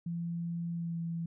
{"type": "tone with pitch glide", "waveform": "sine", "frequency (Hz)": [169.8, 167.27], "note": ["F3", "E3"], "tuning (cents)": [-48, 26], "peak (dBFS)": -33, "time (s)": [0.06, 1.26], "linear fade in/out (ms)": 5, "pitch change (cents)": -26, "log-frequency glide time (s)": [0.74, 0.98], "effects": []}